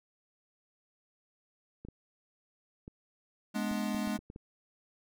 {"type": "clicks", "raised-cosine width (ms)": 3, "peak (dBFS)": -32, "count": 9, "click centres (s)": [1.85, 1.886, 2.879, 3.714, 3.947, 4.074, 4.19, 4.301, 4.361]}
{"type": "chord", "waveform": "square", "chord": "G# diminished", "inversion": "none", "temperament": "equal with one note detuned", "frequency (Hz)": [209.6, 246.9, 293.7], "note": ["G#3", "B3", "D4"], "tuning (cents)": [16, 0, 0], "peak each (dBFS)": [-34, -38, -40], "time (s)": [3.54, 4.18], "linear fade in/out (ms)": 20}
{"effects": []}